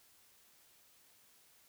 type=silence; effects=white hiss -66 dBFS RMS until 1.68 s